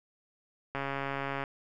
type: click train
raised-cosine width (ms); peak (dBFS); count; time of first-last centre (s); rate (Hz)
0.5; -19; 96; 0.75-1.438; 138
effects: none